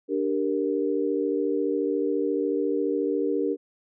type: chord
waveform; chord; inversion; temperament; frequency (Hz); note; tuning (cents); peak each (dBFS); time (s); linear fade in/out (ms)
sine; G minor; second; equal; 293.7 / 392 / 466.2; D4 / G4 / Bb4; 0 / 0 / 0; -27; 0.08-3.57; 50
effects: none